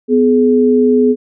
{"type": "tone pair together", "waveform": "sine", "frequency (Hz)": [250, 422.5], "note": ["B3", "G#4"], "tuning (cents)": [21, 30], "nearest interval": "major sixth", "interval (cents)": 909, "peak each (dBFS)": -10, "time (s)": [0.08, 1.16], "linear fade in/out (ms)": 50, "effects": []}